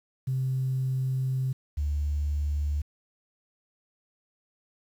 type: tone pair in turn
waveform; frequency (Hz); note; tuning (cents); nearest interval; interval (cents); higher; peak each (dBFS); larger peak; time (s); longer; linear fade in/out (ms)
sine; 130.81 / 73.41; C3 / D2; 0 / 0; minor seventh; 1000; first; -24 / -24; neither; 0.27-1.53 / 1.77-2.82; first; 10
effects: tanh soft clip ceiling -20 dBFS + 9-bit